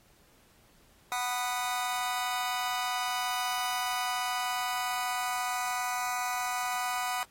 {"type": "chord", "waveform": "sawtooth", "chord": "B major", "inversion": "second", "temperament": "just", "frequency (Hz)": [740.8, 987.8, 1234.7], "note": ["F#5", "B5", "D#6"], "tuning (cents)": [2, 0, -14], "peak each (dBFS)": [-29, -31, -32], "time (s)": [1.12, 7.23], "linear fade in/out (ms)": 0, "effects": ["pink hiss -63 dBFS RMS until 7.3 s", "AAC 48 kbps"]}